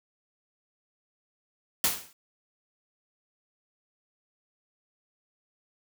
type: noise with exponential decay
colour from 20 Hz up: white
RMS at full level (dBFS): -21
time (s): 1.84-2.13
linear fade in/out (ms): 2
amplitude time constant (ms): 62
effects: none